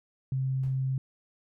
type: tone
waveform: sine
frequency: 132.3 Hz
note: C3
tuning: 20 cents sharp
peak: -26 dBFS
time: 0.32-0.98 s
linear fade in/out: 2 ms
type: noise with exponential decay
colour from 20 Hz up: brown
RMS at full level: -44 dBFS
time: 0.63-0.9 s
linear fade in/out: 5 ms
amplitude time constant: 58 ms
effects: none